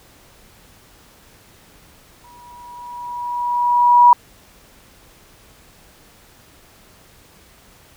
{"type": "tone with exponential growth", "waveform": "sine", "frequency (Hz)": 968, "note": "B5", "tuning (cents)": -35, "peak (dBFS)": -4, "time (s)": [2.24, 4.13], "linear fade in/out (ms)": 2, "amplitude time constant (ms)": 410, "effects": ["pink hiss -49 dBFS RMS until 7.96 s"]}